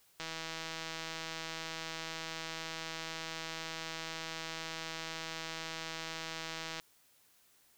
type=click train; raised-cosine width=0.2 ms; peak=-23 dBFS; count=1070; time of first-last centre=0.2-6.799 s; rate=162 Hz; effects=white hiss -67 dBFS RMS until 7.77 s